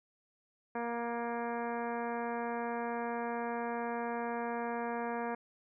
harmonic tone with a mistuned harmonic, 235.6 Hz, A#3, 19 cents sharp, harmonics 1 / 2 / 3 / 4 / 5 / 6 / 7 / 8 / 9 / 10, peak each -40 / -39 / -40 / -41 / -47 / -50 / -46 / -55 / -53 / -55 dBFS, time 0.75-5.35 s, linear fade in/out 5 ms, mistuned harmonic 8, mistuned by -24 cents, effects none

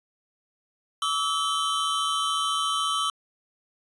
square tone cluster, 1145 / 1299 / 3071 Hz, D6 / E6 / G7, -44 / -26 / -36 cents, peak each -29 dBFS, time 1.02-3.1 s, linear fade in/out 2 ms, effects resampled to 22050 Hz

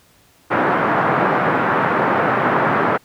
white band-pass noise, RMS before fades -17 dBFS, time 0.5-2.98 s, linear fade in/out 20 ms, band 130 to 1500 Hz, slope 24 dB/octave, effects pink hiss -53 dBFS RMS until 3.04 s + high-pass 60 Hz 12 dB/octave

